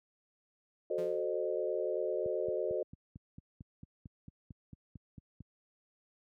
sine chord, F# diminished seventh, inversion none, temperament equal with one note detuned, 370 / 440 / 523.3 / 611.2 Hz, F#4 / A4 / C5 / Eb5, 0 / 0 / 0 / -31 cents, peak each -37 dBFS, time 0.9-2.83 s, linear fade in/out 5 ms
sawtooth tone with exponential decay, 174.61 Hz, F3, in tune, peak -39 dBFS, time 0.98-1.33 s, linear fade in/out 5 ms, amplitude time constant 75 ms
click train, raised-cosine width 5 ms, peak -34 dBFS, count 15, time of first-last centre 2.26-5.406 s, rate 4.45 Hz
effects high-pass 80 Hz 12 dB/octave

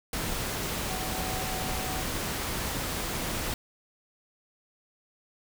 sine tone in noise, 750 Hz, F#5, 23 cents sharp, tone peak -38 dBFS, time 0.89-2.02 s, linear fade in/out 2 ms, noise pink, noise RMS -32 dBFS, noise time 0.13-3.54 s, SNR -9 dB, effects none

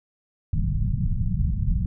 pink low-pass noise, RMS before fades -23 dBFS, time 0.53-1.86 s, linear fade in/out 2 ms, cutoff 190 Hz, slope 48 dB/octave, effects none

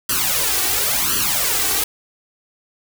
white noise with flanger, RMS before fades -19 dBFS, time 0.09-1.84 s, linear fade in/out 5 ms, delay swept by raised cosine 0.66 to 2.66 ms, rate 0.94 Hz, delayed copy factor +0.85, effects none

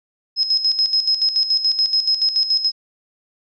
sine tone with tremolo, 5130 Hz, E8, 48 cents flat, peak -13 dBFS, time 0.36-2.72 s, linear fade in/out 50 ms, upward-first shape square, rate 7 Hz, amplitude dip 65%, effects resampled to 16000 Hz

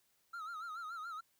triangle tone with vibrato, 1318.5 Hz, E6, in tune, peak -40 dBFS, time 0.33-1.21 s, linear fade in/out 10 ms, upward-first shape sine, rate 7 Hz, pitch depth 110 cents each way, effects white hiss -75 dBFS RMS until 1.39 s

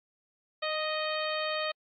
harmonic tone with a mistuned harmonic, 622.3 Hz, D#5, in tune, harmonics 1 / 2 / 3 / 4 / 5 / 6 / 7, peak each -33 / -36 / -38 / -39 / -40 / -41 / -41 dBFS, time 0.62-1.72 s, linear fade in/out 10 ms, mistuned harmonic 1, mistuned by -17 cents, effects AAC 64 kbps

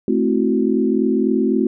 sine chord, F# half-diminished seventh, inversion first, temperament equal with one note detuned, 217.9 / 261.6 / 329.6 / 370 Hz, A3 / C4 / E4 / F#4, -17 / 0 / 0 / 0 cents, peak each -19 / -19 / -22 / -20 dBFS, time 0.08-1.67 s, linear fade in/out 2 ms, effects none

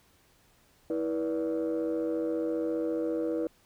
sine tone cluster, 324.1 / 485.3 / 580 Hz, E4 / B4 / D5, -29 / -30 / -22 cents, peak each -29 / -30 / -35 dBFS, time 0.9-3.47 s, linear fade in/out 2 ms, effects tanh soft clip ceiling -23 dBFS + pink hiss -64 dBFS RMS until 3.65 s

